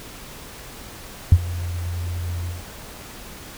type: tone with ADSR envelope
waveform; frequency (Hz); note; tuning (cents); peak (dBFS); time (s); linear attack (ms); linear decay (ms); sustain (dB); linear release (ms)
sine; 87.31; F2; 0; -4; 1.32-2.64; 3; 51; -20; 180
effects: pink hiss -39 dBFS RMS until 3.57 s